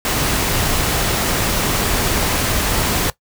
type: noise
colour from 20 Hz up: pink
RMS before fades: -18 dBFS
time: 0.05-3.1 s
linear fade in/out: 2 ms
effects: noise-tail reverb RT60 0.1 s tail -18 dB re dry